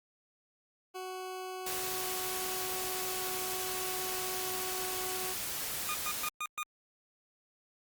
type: tone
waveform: 20% pulse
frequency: 371.6 Hz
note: F#4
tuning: 7 cents sharp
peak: -34 dBFS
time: 0.94-5.34 s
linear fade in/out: 20 ms
type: noise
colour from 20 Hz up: white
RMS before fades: -37 dBFS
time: 1.66-6.29 s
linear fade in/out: 5 ms
type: tone bursts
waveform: 25% pulse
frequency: 1223 Hz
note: D#6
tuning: 30 cents flat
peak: -30 dBFS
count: 5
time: 5.89-6.63 s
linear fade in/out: 0 ms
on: 52 ms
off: 120 ms
effects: Opus 48 kbps